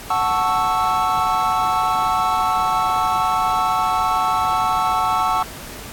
triangle chord, F# minor seventh, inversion none, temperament equal, 740 / 880 / 1108.7 / 1318.5 Hz, F#5 / A5 / C#6 / E6, 0 / 0 / 0 / 0 cents, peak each -20 dBFS, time 0.1-5.43 s, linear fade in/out 5 ms, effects pink hiss -35 dBFS RMS until 5.92 s + AAC 64 kbps

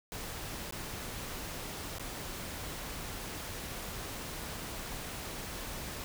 pink noise with dropouts, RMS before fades -41 dBFS, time 0.12-6.04 s, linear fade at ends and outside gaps 0 ms, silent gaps 0.709-0.724 / 1.984-1.996 s, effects none

